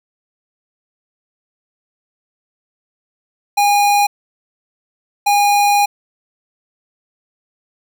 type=tone bursts at uneven times; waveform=square; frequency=817 Hz; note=G#5; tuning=29 cents flat; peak=-11 dBFS; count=2; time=3.57-4.07 / 5.26-5.86 s; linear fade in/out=10 ms; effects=none